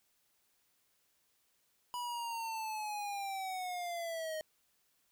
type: linear sweep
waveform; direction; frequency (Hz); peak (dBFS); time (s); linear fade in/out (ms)
square; down; 982 to 620; -38; 1.94-4.41; 0
effects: white hiss -75 dBFS RMS until 5.11 s